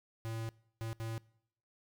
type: tone bursts at uneven times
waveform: square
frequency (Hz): 112.9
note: A2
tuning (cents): +45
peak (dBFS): -38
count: 3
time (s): 0.25-0.49 / 0.81-0.93 / 1-1.18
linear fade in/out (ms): 0
effects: noise-tail reverb RT60 0.7 s tail -23 dB re dry